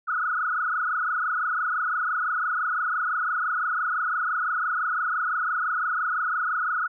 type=tone with frequency modulation; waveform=sine; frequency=1363 Hz; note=F6; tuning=43 cents flat; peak=-23 dBFS; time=0.07-6.88 s; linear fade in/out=20 ms; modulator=25.9 Hz; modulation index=4.5; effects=none